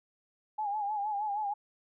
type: tone with vibrato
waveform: sine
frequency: 830.6 Hz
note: G#5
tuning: in tune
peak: -30 dBFS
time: 0.58-1.54 s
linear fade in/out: 10 ms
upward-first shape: sine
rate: 6.4 Hz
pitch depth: 71 cents each way
effects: none